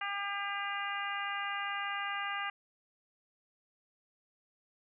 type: harmonic tone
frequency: 401.4 Hz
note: G4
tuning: 41 cents sharp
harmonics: 2 / 3 / 4 / 5 / 6 / 7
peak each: -41 / -39 / -40 / -41 / -45 / -43 dBFS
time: 0.01-2.5 s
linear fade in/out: 5 ms
effects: none